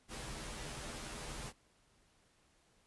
pink noise with comb filter, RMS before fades -45 dBFS, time 0.08-1.53 s, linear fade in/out 50 ms, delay 11 ms, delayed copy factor -0.75, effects pink hiss -71 dBFS RMS until 2.86 s + resampled to 24000 Hz

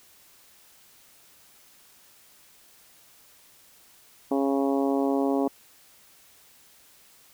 harmonic tone, 137.7 Hz, C#3, 11 cents flat, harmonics 2 / 3 / 4 / 5 / 6 / 7 / 8, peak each -24 / -28 / -31 / -32 / -35 / -39 / -41 dBFS, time 4.31-5.48 s, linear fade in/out 5 ms, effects white hiss -56 dBFS RMS until 7.33 s

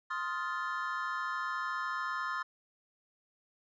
triangle chord, F dominant seventh, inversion second, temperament just, 1047.7 / 1257.2 / 1396.9 / 1746.1 Hz, C6 / Eb6 / F6 / A6, +2 / +18 / 0 / -14 cents, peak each -36 / -37 / -38 / -38 dBFS, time 0.1-2.43 s, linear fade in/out 10 ms, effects resampled to 16000 Hz

